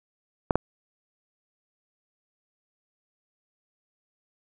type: clicks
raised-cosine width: 1 ms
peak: -7 dBFS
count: 2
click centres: 0.508 / 0.556 s
effects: none